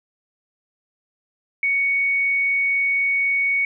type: tone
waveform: sine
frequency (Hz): 2229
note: C#7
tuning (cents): +9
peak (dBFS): -17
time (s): 1.63-3.65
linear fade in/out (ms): 2
effects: none